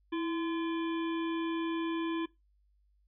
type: harmonic tone with a mistuned harmonic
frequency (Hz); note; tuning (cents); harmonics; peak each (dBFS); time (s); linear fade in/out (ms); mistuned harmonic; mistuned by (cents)
342.5; F4; -34; 1 / 3 / 5 / 7 / 9 / 10; -31 / -41 / -45 / -48 / -50 / -51; 0.12-2.26; 10; 1; -71
effects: noise-tail reverb RT60 0.2 s tail -20 dB re dry + added 50 Hz sine -66 dBFS peak until 3.07 s